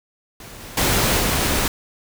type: noise with level steps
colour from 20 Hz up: pink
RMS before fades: -39 / -37 / -18 / -20 dBFS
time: 0.4-1.68 s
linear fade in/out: 2 ms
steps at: 0.6 / 0.77 / 1.19 s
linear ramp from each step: 5 ms
effects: none